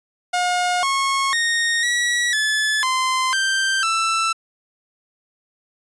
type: tone with pitch steps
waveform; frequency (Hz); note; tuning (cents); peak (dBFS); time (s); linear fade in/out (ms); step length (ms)
sawtooth; 717 / 1092 / 1855 / 1928 / 1726 / 1036 / 1568 / 1329; F5 / C#6 / A#6 / B6 / A6 / C6 / G6 / E6; +45 / -26 / -9 / -42 / -34 / -17 / 0 / +14; -14; 0.33-4.33; 10; 500
effects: resampled to 22050 Hz